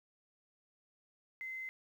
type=tone with quantisation; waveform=sine; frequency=2061 Hz; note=C7; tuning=27 cents flat; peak=-40 dBFS; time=1.41-1.69 s; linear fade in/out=0 ms; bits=11; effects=none